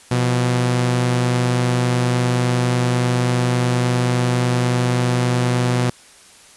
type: tone pair together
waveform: sawtooth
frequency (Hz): 123.53 / 174.7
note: B2 / F3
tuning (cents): +1 / +1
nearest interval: tritone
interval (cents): 600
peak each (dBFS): -12 / -23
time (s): 0.11-5.9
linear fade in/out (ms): 5
effects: white hiss -46 dBFS RMS until 6.56 s + resampled to 24000 Hz